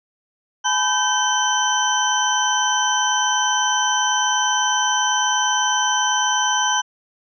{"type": "tone cluster", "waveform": "sine", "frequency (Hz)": [849, 997, 1548, 3081, 5960], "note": ["G#5", "B5", "G6", "G7", "F#8"], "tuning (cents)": [38, 16, -22, -31, 12], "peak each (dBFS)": -23, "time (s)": [0.64, 6.82], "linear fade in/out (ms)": 20, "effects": []}